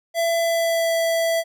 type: tone with pitch glide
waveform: square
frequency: 670 to 662.3 Hz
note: E5 to E5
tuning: +28 to +8 cents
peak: -19 dBFS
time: 0.14-1.44 s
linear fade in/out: 50 ms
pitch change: -20 cents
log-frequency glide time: 0.39-0.93 s
effects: none